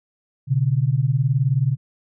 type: beating tone pair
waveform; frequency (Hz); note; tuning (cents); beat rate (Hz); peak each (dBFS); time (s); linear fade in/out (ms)
sine; 123.47 / 142.47; B2 / C#3; 0 / +48; 19; -19; 0.47-1.77; 50
effects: none